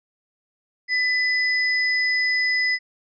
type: tone pair together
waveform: sine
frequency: 2000 / 5040 Hz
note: B6 / D#8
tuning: +21 / +21 cents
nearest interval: octave + major third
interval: 1600 cents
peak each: -19 / -27 dBFS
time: 0.88-2.79 s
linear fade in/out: 50 ms
effects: none